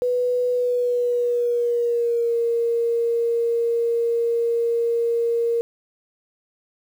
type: tone with pitch glide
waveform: sine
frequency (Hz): 493.9 to 466.7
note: B4 to A#4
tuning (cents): 0 to +2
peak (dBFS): -18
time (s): 0.02-5.61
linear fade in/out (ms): 0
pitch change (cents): -98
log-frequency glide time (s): 0.51-2.36
effects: 8-bit